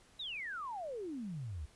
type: exponential sweep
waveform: sine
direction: down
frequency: 3958 to 67.7 Hz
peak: -39 dBFS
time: 0.19-1.66 s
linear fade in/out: 10 ms
effects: pink hiss -64 dBFS RMS until 1.75 s + resampled to 24000 Hz